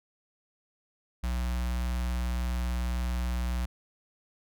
square tone with notch filter, 60.9 Hz, B1, 24 cents flat, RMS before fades -30 dBFS, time 1.23-3.66 s, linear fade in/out 10 ms, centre 390 Hz, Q 0.92, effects none

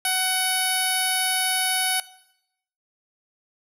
10% pulse tone with low-pass filter, 748 Hz, F#5, 19 cents sharp, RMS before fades -23 dBFS, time 0.05-2 s, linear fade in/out 2 ms, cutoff 11000 Hz, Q 4.4, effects noise-tail reverb RT60 0.8 s tail -18 dB re dry

